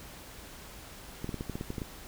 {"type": "clicks", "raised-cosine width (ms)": 3, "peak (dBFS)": -22, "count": 10, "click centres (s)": [1.244, 1.292, 1.343, 1.409, 1.497, 1.555, 1.611, 1.704, 1.782, 1.818], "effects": ["added 50 Hz sine -57 dBFS peak until 2.07 s", "pink hiss -48 dBFS RMS until 2.07 s"]}